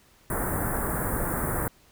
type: band-stop noise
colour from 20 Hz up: pink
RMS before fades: -28 dBFS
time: 0.3-1.68 s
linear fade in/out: 2 ms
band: 1800 to 8900 Hz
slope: 48 dB/octave
effects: pink hiss -59 dBFS RMS until 1.91 s